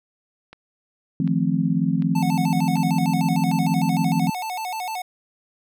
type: click train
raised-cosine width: 0.3 ms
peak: -25 dBFS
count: 5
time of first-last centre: 0.53-3.515 s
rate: 1.34 Hz
type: chord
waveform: sine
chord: F dominant seventh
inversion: third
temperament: just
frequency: 157.15 / 174.61 / 218.3 / 261.9 Hz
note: Eb3 / F3 / A3 / C4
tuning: +18 / 0 / -13 / +2 cents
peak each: -24 / -22 / -25 / -24 dBFS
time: 1.2-4.3 s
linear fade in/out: 2 ms
type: tone with vibrato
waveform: square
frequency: 804 Hz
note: G5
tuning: 44 cents sharp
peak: -27 dBFS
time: 2.15-5.02 s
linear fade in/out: 5 ms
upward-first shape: square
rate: 6.6 Hz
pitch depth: 160 cents each way
effects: none